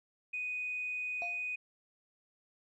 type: tone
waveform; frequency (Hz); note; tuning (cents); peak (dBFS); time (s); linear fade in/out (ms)
sine; 2489; D#7; 0; -34; 0.33-1.56; 10
type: tone with exponential decay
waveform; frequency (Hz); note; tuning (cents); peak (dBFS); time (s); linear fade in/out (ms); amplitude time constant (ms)
sine; 698.5; F5; 0; -35; 1.22-1.49; 0; 57
effects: tanh soft clip ceiling -28 dBFS